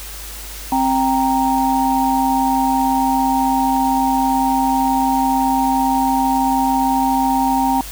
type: tone cluster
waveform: sine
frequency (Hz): 263.8 / 786 / 932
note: C4 / G5 / A#5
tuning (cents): +14 / +4 / -1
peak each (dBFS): -18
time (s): 0.72-7.81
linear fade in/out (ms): 2
effects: added 50 Hz sine -33 dBFS peak until 7.91 s + white hiss -33 dBFS RMS until 7.91 s